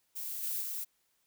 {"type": "noise with level steps", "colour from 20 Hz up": "violet", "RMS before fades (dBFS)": [-39, -35, -38], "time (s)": [0.15, 0.85], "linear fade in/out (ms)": 20, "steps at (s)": [0.42, 0.61], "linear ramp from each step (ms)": 20, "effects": ["white hiss -75 dBFS RMS until 1.26 s"]}